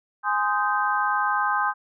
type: chord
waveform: sine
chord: Ab major seventh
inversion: none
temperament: just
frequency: 830.6 / 1038.3 / 1245.9 / 1557.4 Hz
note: Ab5 / C6 / Eb6 / G6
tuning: 0 / -14 / +2 / -12 cents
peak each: -26 dBFS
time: 0.23-1.74 s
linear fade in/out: 50 ms
effects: none

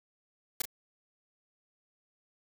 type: noise with echo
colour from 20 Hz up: white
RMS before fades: -30 dBFS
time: 0.6-0.62 s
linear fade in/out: 5 ms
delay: 35 ms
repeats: 1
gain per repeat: -8 dB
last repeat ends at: 0.655 s
effects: none

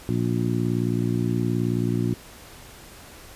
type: harmonic tone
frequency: 58.9 Hz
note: A#1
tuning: 19 cents sharp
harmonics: 2 / 3 / 4 / 5 / 6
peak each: -25 / -27 / -28 / -29 / -30 dBFS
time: 0.09-2.14 s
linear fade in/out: 0 ms
effects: pink hiss -45 dBFS RMS until 3.35 s + resampled to 32000 Hz

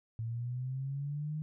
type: linear sweep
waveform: sine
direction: up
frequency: 111.9 to 155.56 Hz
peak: -34 dBFS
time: 0.19-1.42 s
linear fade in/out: 0 ms
effects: none

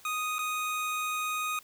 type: tone with dropouts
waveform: 25% pulse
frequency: 1244.5 Hz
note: D#6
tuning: in tune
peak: -26 dBFS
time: 0.05-1.59 s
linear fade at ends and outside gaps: 2 ms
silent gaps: 0.384-0.39 s
effects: white hiss -56 dBFS RMS until 1.63 s

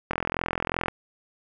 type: click train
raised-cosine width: 0.5 ms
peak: -10 dBFS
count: 34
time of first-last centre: 0.11-0.883 s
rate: 42.7 Hz
effects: none

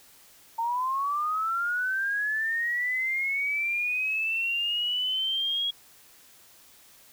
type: linear sweep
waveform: sine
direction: up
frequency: 903 to 3322 Hz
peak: -25 dBFS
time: 0.58-5.71 s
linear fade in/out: 10 ms
effects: white hiss -55 dBFS RMS until 7.12 s

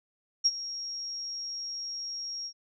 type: tone with ADSR envelope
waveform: sine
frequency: 5588 Hz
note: F8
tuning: in tune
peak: -18 dBFS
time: 0.44-2.53 s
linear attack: 21 ms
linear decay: 41 ms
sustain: -16 dB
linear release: 71 ms
effects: none

